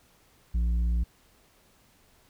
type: tone with tanh clipping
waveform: sine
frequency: 58.2 Hz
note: A#1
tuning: 2 cents flat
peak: -24 dBFS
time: 0.54-1.04 s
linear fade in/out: 10 ms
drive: 6 dB
effects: pink hiss -62 dBFS RMS until 2.29 s